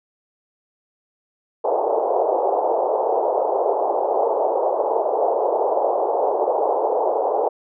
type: band-pass noise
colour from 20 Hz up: pink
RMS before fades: -20 dBFS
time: 1.64-7.49 s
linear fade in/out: 10 ms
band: 410 to 880 Hz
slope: 48 dB/octave
effects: none